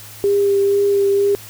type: tone with vibrato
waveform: sine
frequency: 400 Hz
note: G4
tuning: 35 cents sharp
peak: -12 dBFS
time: 0.24-1.35 s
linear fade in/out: 0 ms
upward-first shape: sine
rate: 2.1 Hz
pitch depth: 14 cents each way
effects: added 106 Hz sine -42 dBFS peak until 1.49 s + white hiss -38 dBFS RMS until 1.49 s